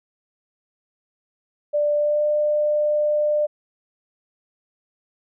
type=tone with pitch glide; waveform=sine; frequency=590 to 598.2 Hz; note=D5 to D5; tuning=+8 to +32 cents; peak=-17 dBFS; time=1.73-3.47 s; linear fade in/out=20 ms; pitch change=+24 cents; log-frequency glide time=1.95-2.25 s; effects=none